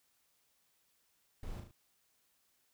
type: noise with echo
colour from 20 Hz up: brown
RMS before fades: -44 dBFS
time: 1.43-1.6 s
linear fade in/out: 2 ms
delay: 37 ms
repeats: 3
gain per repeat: -5 dB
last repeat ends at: 1.711 s
effects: white hiss -75 dBFS RMS until 2.73 s